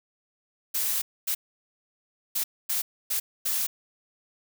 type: noise bursts at uneven times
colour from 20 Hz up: blue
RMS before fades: -27 dBFS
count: 6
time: 0.74-1.02 / 1.27-1.35 / 2.35-2.44 / 2.69-2.82 / 3.1-3.2 / 3.45-3.67 s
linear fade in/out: 10 ms
effects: none